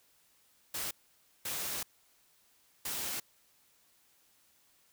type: noise bursts at uneven times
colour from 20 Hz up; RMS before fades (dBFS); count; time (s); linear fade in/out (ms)
white; -37; 3; 0.74-0.91 / 1.45-1.83 / 2.85-3.2; 5
effects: white hiss -68 dBFS RMS until 4.92 s